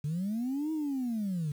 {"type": "linear two-way sweep", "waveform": "sine", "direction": "up then down", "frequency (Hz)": [140.6, 320, 141.6], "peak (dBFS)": -28, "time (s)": [0.04, 1.52], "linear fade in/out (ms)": 5, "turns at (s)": 0.72, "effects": ["tanh soft clip ceiling -27 dBFS", "9-bit"]}